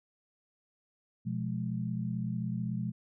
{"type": "chord", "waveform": "sine", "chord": "F diminished", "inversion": "second", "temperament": "equal with one note detuned", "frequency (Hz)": [123.47, 174.61, 210.6], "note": ["Cb3", "F3", "Ab3"], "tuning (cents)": [0, 0, 24], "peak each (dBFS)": [-35, -36, -36], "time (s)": [1.25, 2.92], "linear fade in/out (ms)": 20, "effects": []}